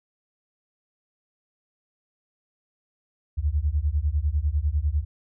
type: beating tone pair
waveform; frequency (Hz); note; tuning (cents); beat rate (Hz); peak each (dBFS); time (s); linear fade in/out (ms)
sine; 69.3 / 79.3; C#2 / D#2; 0 / +33; 10; -24; 3.37-5.05; 20
effects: none